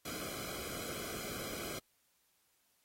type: noise with comb filter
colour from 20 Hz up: pink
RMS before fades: -43 dBFS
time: 0.05-1.79 s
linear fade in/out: 5 ms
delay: 1.1 ms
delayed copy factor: -0.85
effects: white hiss -75 dBFS RMS until 2.84 s + AAC 48 kbps